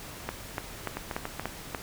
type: two click trains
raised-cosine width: 0.5 ms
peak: -15 / -17 dBFS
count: 6 / 4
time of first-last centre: 0.29-1.748 / 0.97-1.396 s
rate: 3.43 / 7.04 Hz
effects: pink hiss -43 dBFS RMS until 1.82 s